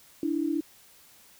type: tone pair together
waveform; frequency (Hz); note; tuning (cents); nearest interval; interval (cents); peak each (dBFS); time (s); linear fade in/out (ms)
sine; 292.2 / 328; D4 / E4; -9 / -9; major second; 200; -28; 0.23-0.61; 2
effects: white hiss -56 dBFS RMS until 1.39 s